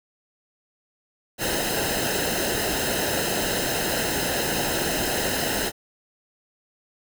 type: noise with comb filter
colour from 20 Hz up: pink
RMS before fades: -25 dBFS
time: 1.38-5.72 s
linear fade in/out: 50 ms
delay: 0.87 ms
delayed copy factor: -0.75
effects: none